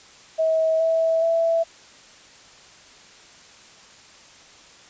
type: tone with pitch steps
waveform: sine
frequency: 642 / 652.1 / 662.3 Hz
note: E5 / E5 / E5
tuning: -46 / -19 / +8 cents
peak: -17 dBFS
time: 0.38-1.64 s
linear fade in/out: 20 ms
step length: 420 ms
effects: white hiss -48 dBFS RMS until 4.89 s + resampled to 16000 Hz